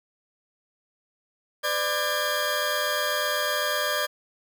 20% pulse tone cluster, 506 / 594 / 1621 Hz, B4 / D5 / G#6, +42 / +20 / -42 cents, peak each -28 / -22 / -23 dBFS, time 1.63-4.07 s, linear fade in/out 20 ms, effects 9-bit

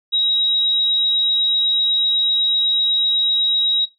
sine tone, 3823 Hz, A#7, 43 cents sharp, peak -14 dBFS, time 0.12-3.86 s, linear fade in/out 20 ms, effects noise-tail reverb RT60 0.2 s tail -18 dB re dry

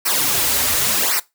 white noise with flanger, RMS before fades -18 dBFS, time 0.05-1.2 s, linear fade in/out 10 ms, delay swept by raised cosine 0.28 to 5.98 ms, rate 0.91 Hz, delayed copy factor -0.85, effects noise-tail reverb RT60 0.2 s tail -20 dB re dry

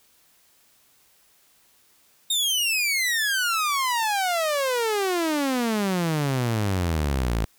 sawtooth exponential sweep, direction down, 3729 to 52.8 Hz, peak -18 dBFS, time 2.3-7.45 s, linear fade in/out 5 ms, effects white hiss -60 dBFS RMS until 7.58 s

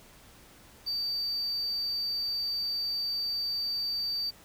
triangle tone, 4625 Hz, D8, 27 cents flat, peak -27 dBFS, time 0.86-4.31 s, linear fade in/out 20 ms, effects tanh soft clip ceiling -24 dBFS + pink hiss -55 dBFS RMS until 4.44 s

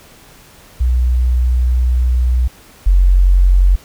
sine tone pair in turn, 61.74 / 45.66 Hz, B1 / F#1, 0 / -22 cents, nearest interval perfect fourth, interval 522 cents, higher first, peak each -10 / -6 dBFS, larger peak second, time 0.8-2.48 / 2.86-3.76 s, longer first, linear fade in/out 10 ms, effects pink hiss -43 dBFS RMS until 3.84 s

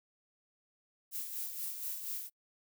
violet noise with tremolo, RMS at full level -38 dBFS, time 1.11-2.3 s, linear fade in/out 50 ms, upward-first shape sine, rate 4.2 Hz, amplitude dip 50%, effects noise-tail reverb RT60 0.1 s tail -26 dB re dry

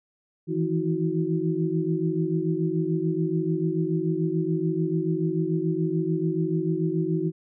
sine tone cluster, 159.6 / 166.5 / 321.8 / 370.3 Hz, D#3 / E3 / E4 / F#4, +44 / +18 / -42 / +1 cents, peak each -28 dBFS, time 0.47-7.32 s, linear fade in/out 50 ms, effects none

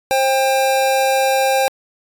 square tone pair together, 531.9 / 797 Hz, C5 / G5, +28 / +28 cents, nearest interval perfect fifth, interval 700 cents, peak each -17 dBFS, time 0.11-1.68 s, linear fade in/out 0 ms, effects AAC 64 kbps

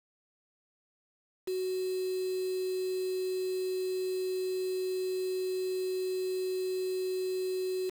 sine tone with quantisation, 371.7 Hz, F#4, 8 cents sharp, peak -30 dBFS, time 1.47-7.9 s, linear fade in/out 10 ms, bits 7, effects none

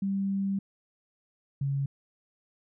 sine tone pair in turn, 196 / 138.59 Hz, G3 / C#3, 0 / 0 cents, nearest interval tritone, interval 600 cents, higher first, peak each -26 dBFS, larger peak neither, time 0.02-0.59 / 1.61-1.86 s, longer first, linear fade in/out 5 ms, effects none

